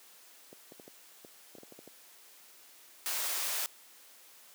clicks, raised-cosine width 2 ms, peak -33 dBFS, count 11, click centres 0.529 / 0.721 / 0.798 / 0.879 / 1.248 / 1.552 / 1.584 / 1.633 / 1.723 / 1.79 / 1.876 s
white high-pass noise, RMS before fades -34 dBFS, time 3.06-3.66 s, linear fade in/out 0 ms, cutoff 530 Hz, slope 12 dB/octave
effects white hiss -57 dBFS RMS until 4.54 s + high-pass 300 Hz 12 dB/octave

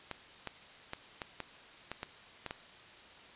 clicks, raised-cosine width 0.3 ms, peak -22 dBFS, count 9, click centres 0.113 / 0.473 / 0.934 / 1.218 / 1.403 / 1.916 / 2.031 / 2.463 / 2.509 s, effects white hiss -54 dBFS RMS until 3.35 s + resampled to 8000 Hz

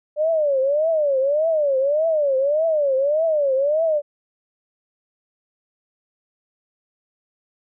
sine tone with vibrato, 587.3 Hz, D5, in tune, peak -16 dBFS, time 0.16-4.02 s, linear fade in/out 50 ms, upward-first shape triangle, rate 1.7 Hz, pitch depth 220 cents each way, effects none

